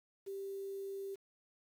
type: tone with quantisation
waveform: sine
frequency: 392 Hz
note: G4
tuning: in tune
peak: -40 dBFS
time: 0.26-1.16 s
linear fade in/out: 20 ms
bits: 10
effects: none